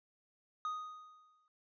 triangle tone with exponential decay, 1244.5 Hz, D#6, in tune, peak -32 dBFS, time 0.65-1.48 s, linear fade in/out 1 ms, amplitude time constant 180 ms, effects resampled to 16000 Hz

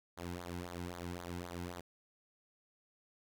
sawtooth tone with flanger, 87.7 Hz, F2, 8 cents sharp, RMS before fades -44 dBFS, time 0.17-1.81 s, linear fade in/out 10 ms, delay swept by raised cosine 0.36 to 1.76 ms, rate 3.8 Hz, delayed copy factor -0.85, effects none

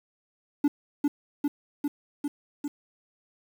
triangle tone with echo, 290.1 Hz, D4, 21 cents flat, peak -16 dBFS, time 0.64-0.68 s, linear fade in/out 5 ms, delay 400 ms, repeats 5, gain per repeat -2 dB, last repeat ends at 2.68 s, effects 8-bit

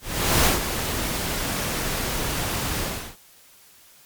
pink noise with ADSR envelope, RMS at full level -17 dBFS, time 0.01-3.17 s, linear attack 440 ms, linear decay 140 ms, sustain -9 dB, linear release 370 ms, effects white hiss -52 dBFS RMS until 4.05 s + MP3 96 kbps

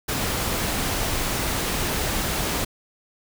pink noise, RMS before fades -25 dBFS, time 0.08-2.65 s, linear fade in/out 10 ms, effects none

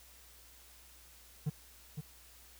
triangle tone with echo, 150.3 Hz, D3, 40 cents sharp, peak -28 dBFS, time 1.46-1.5 s, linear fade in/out 10 ms, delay 510 ms, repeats 1, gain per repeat -7 dB, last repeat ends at 2.01 s, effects added 60 Hz sine -62 dBFS peak until 2.59 s + white hiss -59 dBFS RMS until 2.59 s

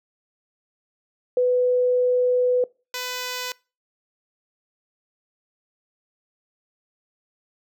sine / 5% pulse tone pair in turn, 497.7 / 499.9 Hz, B4 / B4, +13 / +21 cents, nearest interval unison, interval 8 cents, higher second, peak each -16 dBFS, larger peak neither, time 1.37-2.64 / 2.94-3.52 s, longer first, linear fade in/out 2 ms, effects noise-tail reverb RT60 0.3 s tail -23 dB re dry

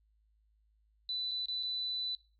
sine tone with dropouts, 3988 Hz, B7, 16 cents sharp, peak -34 dBFS, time 1.09-2.15 s, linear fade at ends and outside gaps 1 ms, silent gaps 1.311-1.315 / 1.457-1.484 / 1.628-1.632 s, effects noise-tail reverb RT60 0.4 s tail -19 dB re dry + added 53 Hz sine -68 dBFS peak until 2.39 s

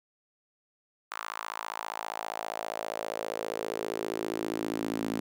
sawtooth tone with high-pass filter sweep, 55 Hz, A1, in tune, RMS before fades -35 dBFS, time 1.11-5.2 s, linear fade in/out 5 ms, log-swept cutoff 1200 to 250 Hz, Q 3.1, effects none

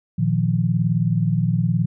sine chord, Bb suspended fourth, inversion none, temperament equal, 116.54 / 155.56 / 174.61 Hz, Bb2 / Eb3 / F3, 0 / 0 / 0 cents, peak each -21 / -21 / -21 dBFS, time 0.18-1.86 s, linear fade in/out 10 ms, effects none

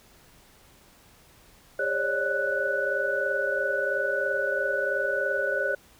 sine tone cluster, 404.8 / 541 / 564 / 602 / 1483 Hz, G#4 / C#5 / C#5 / D5 / F#6, -44 / -42 / +30 / +43 / +4 cents, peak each -33 / -30 / -33 / -33 / -27 dBFS, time 1.79-5.75 s, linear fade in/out 5 ms, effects pink hiss -56 dBFS RMS until 5.99 s

